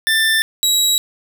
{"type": "tone pair in turn", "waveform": "25% pulse", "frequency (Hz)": [1779, 3871], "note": ["A6", "B7"], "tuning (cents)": [19, -35], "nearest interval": "octave + minor second", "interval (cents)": 1346, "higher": "second", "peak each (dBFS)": -9, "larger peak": "neither", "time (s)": [[0.07, 0.42], [0.63, 0.98]], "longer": "neither", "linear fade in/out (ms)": 0, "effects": []}